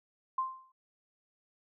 sine tone with exponential decay, 1046.5 Hz, C6, in tune, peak -26 dBFS, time 0.38-0.72 s, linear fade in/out 5 ms, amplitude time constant 72 ms, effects none

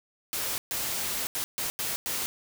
white noise bursts at uneven times, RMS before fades -31 dBFS, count 6, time 0.33-0.58 / 0.71-1.27 / 1.35-1.44 / 1.58-1.7 / 1.79-1.96 / 2.06-2.26 s, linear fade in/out 0 ms, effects none

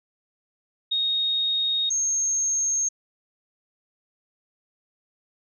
sine tone pair in turn, 3729 / 6441 Hz, A#7 / G8, 0 / +46 cents, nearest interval major sixth, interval 946 cents, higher second, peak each -21 dBFS, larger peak neither, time 0.91-1.9 / 1.9-2.89 s, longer neither, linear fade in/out 10 ms, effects none

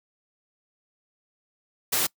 white noise, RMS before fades -24 dBFS, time 1.92-2.07 s, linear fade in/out 10 ms, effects noise-tail reverb RT60 0.1 s tail -23 dB re dry + high-pass 100 Hz 12 dB/octave

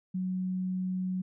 sine tone, 185 Hz, F#3, in tune, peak -29 dBFS, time 0.14-1.22 s, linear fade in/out 10 ms, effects none

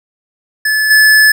square tone with level steps, 1728 Hz, A6, 32 cents flat, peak -11 / -5 dBFS, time 0.65-1.32 s, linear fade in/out 5 ms, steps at 0.9 s, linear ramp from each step 10 ms, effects none

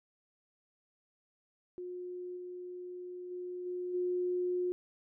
sine tone with level steps, 359.5 Hz, F#4, 50 cents flat, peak -39 / -41 / -38 / -35 / -30 dBFS, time 1.78-4.72 s, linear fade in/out 0 ms, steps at 2.36 / 3.3 / 3.65 / 3.93 s, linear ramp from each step 20 ms, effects none

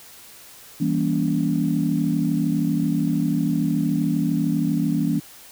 sine chord, E diminished seventh, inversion none, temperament just, 164.81 / 197.78 / 237.3 / 284.8 Hz, E3 / G3 / Bb3 / Db4, 0 / +16 / +31 / +47 cents, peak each -23 / -26 / -24 / -23 dBFS, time 0.8-5.2 s, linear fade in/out 10 ms, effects tanh soft clip ceiling -8 dBFS + white hiss -45 dBFS RMS until 5.51 s

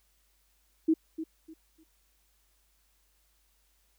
sine tone with echo, 320 Hz, D#4, 49 cents sharp, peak -20 dBFS, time 0.88-0.94 s, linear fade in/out 10 ms, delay 300 ms, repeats 3, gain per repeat -12 dB, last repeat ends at 1.84 s, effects added 50 Hz sine -70 dBFS peak until 3.98 s + white hiss -71 dBFS RMS until 3.98 s

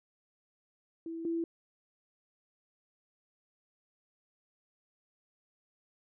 sine tone pair in turn, 329.6 / 333 Hz, E4 / E4, 0 / +18 cents, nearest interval unison, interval 18 cents, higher second, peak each -37 / -30 dBFS, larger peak second, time 1.06-1.25 / 1.25-1.44 s, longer neither, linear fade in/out 2 ms, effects none

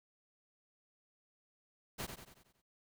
pink noise with echo, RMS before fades -41 dBFS, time 1.98-2.07 s, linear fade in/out 20 ms, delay 92 ms, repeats 6, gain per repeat -6 dB, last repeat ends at 2.622 s, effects none

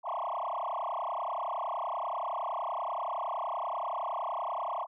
sine tone with frequency modulation, 883 Hz, A5, 6 cents sharp, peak -30 dBFS, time 0.03-4.87 s, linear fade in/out 50 ms, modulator 30.6 Hz, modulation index 7.9, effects tanh soft clip ceiling -28 dBFS

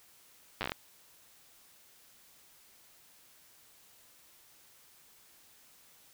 slowing click train, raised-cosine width 0.3 ms, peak -17 dBFS, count 8, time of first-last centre 0.61-0.719 s, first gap 9 ms, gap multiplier 1.18, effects white hiss -61 dBFS RMS until 6.13 s

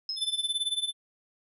sine tone with exponential decay, 5150 Hz, E8, 41 cents flat, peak -28 dBFS, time 0.09-0.53 s, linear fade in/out 2 ms, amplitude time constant 94 ms
square tone with tremolo, 3520 Hz, A7, in tune, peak -25 dBFS, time 0.16-0.93 s, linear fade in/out 50 ms, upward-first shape sine, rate 18 Hz, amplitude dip 85%
effects resampled to 32000 Hz

